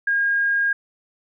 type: tone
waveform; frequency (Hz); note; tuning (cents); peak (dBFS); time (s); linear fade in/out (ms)
sine; 1624; G#6; -39; -17; 0.07-0.73; 5
effects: none